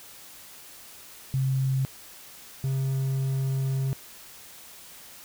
sine / triangle tone pair in turn, 132.9 / 133.98 Hz, C3 / C3, +27 / +41 cents, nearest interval unison, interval 14 cents, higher second, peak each -22 dBFS, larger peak neither, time 1.34-1.85 / 2.64-3.93 s, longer second, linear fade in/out 0 ms, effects white hiss -47 dBFS RMS until 5.24 s

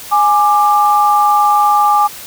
sine tone pair together, 830.6 / 1185.2 Hz, G#5 / D6, 0 / +15 cents, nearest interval tritone, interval 615 cents, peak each -10 / -11 dBFS, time 0.11-2.08 s, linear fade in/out 20 ms, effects white hiss -31 dBFS RMS until 2.26 s

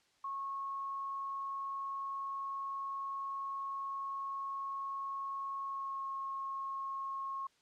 sine tone with pitch glide, 1095 to 1085.6 Hz, C#6 to C#6, -22 to -36 cents, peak -37 dBFS, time 0.24-7.47 s, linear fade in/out 5 ms, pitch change -14 cents, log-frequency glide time 5.65-6.05 s, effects white hiss -71 dBFS RMS until 7.61 s + low-pass 6000 Hz 12 dB/octave

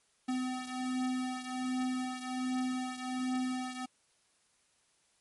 square beating tone pair, 254.6 / 255.9 Hz, C4 / C4, -47 / -38 cents, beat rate 1.3 Hz, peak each -35 / -39 dBFS, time 0.28-3.86 s, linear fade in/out 10 ms, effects white hiss -71 dBFS RMS until 5.2 s + MP3 48 kbps

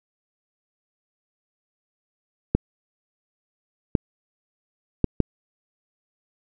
clicks, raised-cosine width 3 ms, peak -4 dBFS, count 4, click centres 2.55 / 3.952 / 5.043 / 5.203 s, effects none

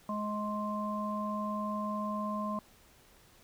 harmonic tone, 210 Hz, G#3, 19 cents sharp, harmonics 1 / 3 / 5, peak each -35 / -40 / -36 dBFS, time 0.09-2.59 s, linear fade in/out 2 ms, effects pink hiss -61 dBFS RMS until 3.43 s

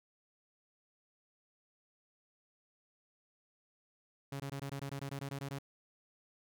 sawtooth tone bursts, 138.59 Hz, C#3, in tune, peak -35 dBFS, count 13, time 4.32-5.587 s, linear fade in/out 5 ms, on 79 ms, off 20 ms, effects none

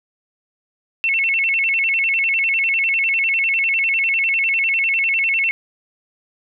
sine tone with vibrato, 2429 Hz, D#7, 42 cents flat, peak -15 dBFS, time 1.04-5.51 s, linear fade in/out 0 ms, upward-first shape square, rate 10 Hz, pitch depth 180 cents each way, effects none

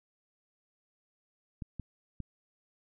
clicks, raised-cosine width 5 ms, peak -26 dBFS, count 3, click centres 1.622 / 1.797 / 2.203 s, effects none

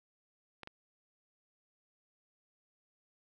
clicks, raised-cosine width 0.3 ms, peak -29 dBFS, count 2, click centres 0.633 / 0.674 s, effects none

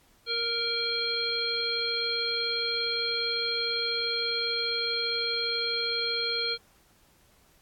harmonic tone, 466.2 Hz, A#4, in tune, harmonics 1 / 3 / 5 / 7 / 9, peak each -35 / -36 / -36 / -34 / -29 dBFS, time 0.26-6.58 s, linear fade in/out 50 ms, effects pink hiss -62 dBFS RMS until 7.61 s + AAC 64 kbps

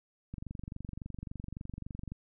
click train, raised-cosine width 5 ms, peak -28 dBFS, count 43, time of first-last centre 0.34-2.12 s, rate 23.6 Hz, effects none

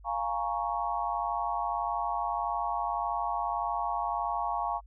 sine chord, Bb minor seventh, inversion second, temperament equal, 698.5 / 830.6 / 932.3 / 1108.7 Hz, F5 / Ab5 / Bb5 / Db6, 0 / 0 / 0 / 0 cents, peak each -34 dBFS, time 0.04-4.81 s, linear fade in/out 50 ms, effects added 50 Hz sine -49 dBFS peak until 4.86 s

